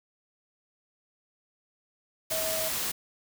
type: tone in noise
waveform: sine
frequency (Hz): 640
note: D#5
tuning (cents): +49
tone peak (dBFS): -32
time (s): 2.31-2.69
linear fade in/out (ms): 10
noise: white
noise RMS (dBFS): -31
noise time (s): 2.3-2.92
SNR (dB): -4
effects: none